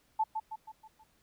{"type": "tone with echo", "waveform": "sine", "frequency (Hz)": 875, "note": "A5", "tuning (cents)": -10, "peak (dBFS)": -25, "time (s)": [0.19, 0.24], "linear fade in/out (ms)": 10, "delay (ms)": 160, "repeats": 5, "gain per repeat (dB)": -6, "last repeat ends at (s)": 1.04, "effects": ["pink hiss -70 dBFS RMS until 1.22 s"]}